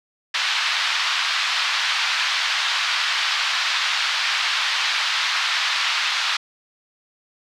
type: band-pass noise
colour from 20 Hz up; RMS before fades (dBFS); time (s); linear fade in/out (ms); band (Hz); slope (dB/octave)
white; -22; 0.34-6.37; 5; 1000 to 4300; 24
effects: none